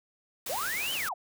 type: noise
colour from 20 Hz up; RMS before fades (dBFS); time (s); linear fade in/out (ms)
white; -36; 0.46-1.09; 5
type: linear two-way sweep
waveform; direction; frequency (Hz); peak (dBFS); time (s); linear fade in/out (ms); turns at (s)
sine; up then down; 440 to 3136 to 617; -31; 0.49-1.14; 10; 0.93
effects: none